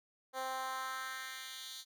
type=tone with high-pass filter sweep; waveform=10% pulse; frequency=261.6 Hz; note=C4; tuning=in tune; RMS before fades=-42 dBFS; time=0.33-1.85 s; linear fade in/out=50 ms; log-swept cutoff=570 to 4200 Hz; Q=1.8; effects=none